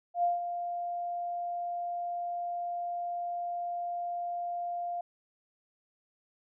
sine tone with ADSR envelope, 699 Hz, F5, 1 cent sharp, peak -23 dBFS, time 0.14-5.01 s, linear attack 94 ms, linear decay 160 ms, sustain -9 dB, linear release 4 ms, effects none

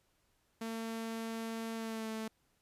sawtooth tone with pitch glide, 226.1 to 220.6 Hz, A3 to A3, +47 to +5 cents, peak -34 dBFS, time 0.61-2.28 s, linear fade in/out 5 ms, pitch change -42 cents, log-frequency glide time 1.76-2.09 s, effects pink hiss -75 dBFS RMS until 2.61 s + resampled to 32000 Hz

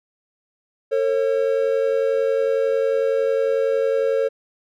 triangle tone pair together, 451.9 / 542.9 Hz, A4 / C#5, +46 / -36 cents, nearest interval minor third, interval 318 cents, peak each -18 dBFS, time 0.91-4.29 s, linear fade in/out 20 ms, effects none

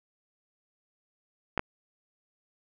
clicks, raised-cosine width 0.5 ms, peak -12 dBFS, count 2, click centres 1.577 / 1.594 s, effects none

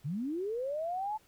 sine linear sweep, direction up, 126.3 to 880 Hz, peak -32 dBFS, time 0.04-1.18 s, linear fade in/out 20 ms, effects pink hiss -65 dBFS RMS until 1.27 s

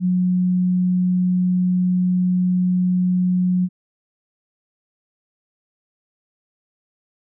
sine tone, 181.5 Hz, F#3, 33 cents flat, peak -15 dBFS, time 0-3.69 s, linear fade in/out 50 ms, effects none

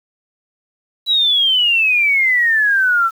sine exponential sweep, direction down, 3951 to 1318.5 Hz, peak -11 dBFS, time 1.06-3.11 s, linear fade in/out 50 ms, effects 7-bit

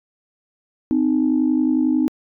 sine tone pair together, 257.2 / 308.3 Hz, C4 / D#4, -30 / -16 cents, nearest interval minor third, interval 314 cents, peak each -17 dBFS, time 0.91-2.08 s, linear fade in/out 0 ms, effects tanh soft clip ceiling -9 dBFS

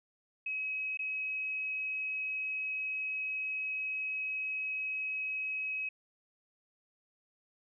sine tone with dropouts, 2551 Hz, D#7, 43 cents sharp, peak -33 dBFS, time 0.46-5.89 s, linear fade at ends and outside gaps 5 ms, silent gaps 0.973-0.991 s, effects none

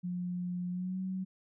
sine tone with pitch glide, 178.4 to 187.7 Hz, F3 to F#3, +37 to +25 cents, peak -33 dBFS, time 0.03-1.25 s, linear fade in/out 20 ms, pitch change +88 cents, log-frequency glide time 0.7-0.99 s, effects none

